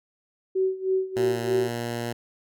sine tone with tremolo, 378.3 Hz, F#4, 38 cents sharp, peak -19 dBFS, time 0.55-1.69 s, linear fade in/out 10 ms, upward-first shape sine, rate 3.2 Hz, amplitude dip 85%
10% pulse tone with pitch glide, 116.5 to 118.13 Hz, A#2 to A#2, -1 to +23 cents, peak -20 dBFS, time 1.16-2.13 s, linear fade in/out 10 ms, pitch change +24 cents, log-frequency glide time 1.56-1.72 s
effects none

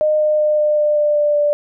sine tone with pitch steps, 612 / 608.5 / 605 / 601.5 / 598 / 594.6 / 591.2 / 587.7 Hz, D#5 / D#5 / D#5 / D5 / D5 / D5 / D5 / D5, -29 / -39 / -49 / +41 / +31 / +21 / +11 / +1 cents, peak -12 dBFS, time 0.01-1.53 s, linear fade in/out 0 ms, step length 190 ms, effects none

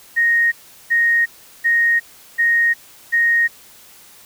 sine tone bursts, 1864.7 Hz, A#6, in tune, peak -12 dBFS, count 5, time 0.16-3.48 s, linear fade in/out 20 ms, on 360 ms, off 380 ms, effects white hiss -45 dBFS RMS until 4.25 s

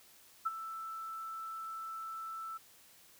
sine tone with ADSR envelope, 1324 Hz, E6, 7 cents sharp, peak -28 dBFS, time 0.45-2.58 s, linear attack 16 ms, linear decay 27 ms, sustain -12 dB, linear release 14 ms, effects white hiss -61 dBFS RMS until 3.19 s

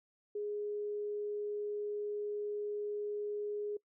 sine tone, 415.3 Hz, G#4, in tune, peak -35 dBFS, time 0.35-3.77 s, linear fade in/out 5 ms, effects noise-tail reverb RT60 0.1 s tail -22 dB re dry

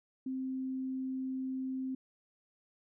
sine tone, 261.6 Hz, C4, in tune, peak -34 dBFS, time 0.26-1.95 s, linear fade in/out 5 ms, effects none

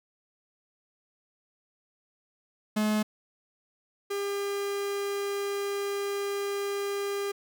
45% pulse tone pair in turn, 213.4 / 401.6 Hz, G#3 / G4, +47 / +42 cents, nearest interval major seventh, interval 1095 cents, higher second, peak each -24 / -29 dBFS, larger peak first, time 2.76-3.03 / 4.1-7.32 s, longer second, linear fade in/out 10 ms, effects none

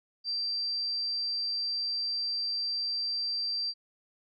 sine tone, 4699 Hz, D8, in tune, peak -29 dBFS, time 0.24-3.74 s, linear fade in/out 50 ms, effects none

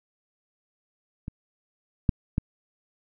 clicks, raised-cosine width 5 ms, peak -21 / -7 / -11 dBFS, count 3, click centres 1.281 / 2.092 / 2.381 s, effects none

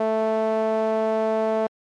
sawtooth tone with band-pass filter, 220 Hz, A3, in tune, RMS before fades -22 dBFS, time 0-1.67 s, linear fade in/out 5 ms, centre 620 Hz, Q 2.7, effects MP3 48 kbps

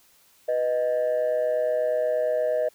sine tone pair together, 493.9 / 622.3 Hz, B4 / D#5, 0 / 0 cents, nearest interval major third, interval 400 cents, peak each -24 / -21 dBFS, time 0.48-2.69 s, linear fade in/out 10 ms, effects tanh soft clip ceiling -18 dBFS + white hiss -59 dBFS RMS until 2.74 s

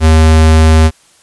square tone, 79.3 Hz, D#2, 33 cents sharp, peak -4 dBFS, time 0-0.91 s, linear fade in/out 50 ms, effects white hiss -47 dBFS RMS until 1.22 s + resampled to 24000 Hz

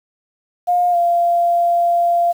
sine tone with pitch glide, 710 to 691 Hz, F5 to F5, +28 to -19 cents, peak -12 dBFS, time 0.67-2.33 s, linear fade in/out 20 ms, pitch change -47 cents, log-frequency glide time 0.91-0.96 s, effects 7-bit

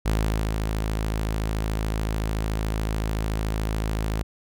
sawtooth tone with ADSR envelope, 53.7 Hz, A1, 41 cents flat, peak -16 dBFS, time 0.05-4.23 s, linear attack 15 ms, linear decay 460 ms, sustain -4 dB, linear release 8 ms, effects none

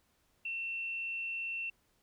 sine tone with frequency modulation, 2700 Hz, E7, 41 cents sharp, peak -35 dBFS, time 0.45-1.7 s, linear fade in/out 5 ms, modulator 57.6 Hz, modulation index 0.31, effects pink hiss -73 dBFS RMS until 2.02 s

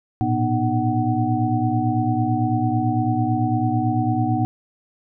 sine tone cluster, 111 / 120 / 243.5 / 307.2 / 749 Hz, A2 / B2 / B3 / D#4 / F#5, +16 / -49 / -24 / -22 / +21 cents, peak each -24 dBFS, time 0.21-4.45 s, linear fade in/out 0 ms, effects none

